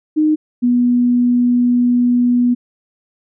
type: tone pair in turn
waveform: sine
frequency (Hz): 307.5 / 244.1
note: D#4 / B3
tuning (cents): -20 / -20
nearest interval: major third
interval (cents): 400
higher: first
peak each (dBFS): -10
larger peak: neither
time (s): 0.16-0.36 / 0.62-2.55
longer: second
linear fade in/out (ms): 20
effects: none